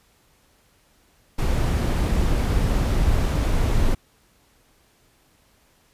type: noise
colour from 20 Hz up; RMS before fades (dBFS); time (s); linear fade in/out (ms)
brown; -20; 1.38-3.95; 10
effects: pink hiss -60 dBFS RMS until 5.93 s + resampled to 32000 Hz